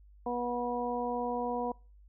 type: harmonic tone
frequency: 243 Hz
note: B3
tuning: 28 cents flat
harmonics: 1 / 2 / 3 / 4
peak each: -37 / -35 / -36 / -37 dBFS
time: 0.26-1.72 s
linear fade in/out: 5 ms
effects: noise-tail reverb RT60 0.4 s tail -26 dB re dry + added 50 Hz sine -54 dBFS peak until 2.08 s